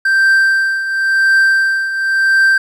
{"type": "tone with tremolo", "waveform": "triangle", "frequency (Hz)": 1568, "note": "G6", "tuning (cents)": 0, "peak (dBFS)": -5, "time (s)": [0.05, 2.58], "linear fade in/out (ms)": 5, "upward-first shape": "triangle", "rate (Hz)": 0.94, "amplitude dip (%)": 70, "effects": []}